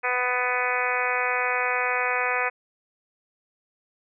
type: harmonic tone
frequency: 248.9 Hz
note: B3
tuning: 14 cents sharp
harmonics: 2 / 3 / 4 / 5 / 6 / 7 / 8 / 9 / 10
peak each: -31 / -31 / -31 / -31 / -31 / -31 / -31 / -31 / -31 dBFS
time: 0.03-2.5 s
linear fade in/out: 20 ms
effects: none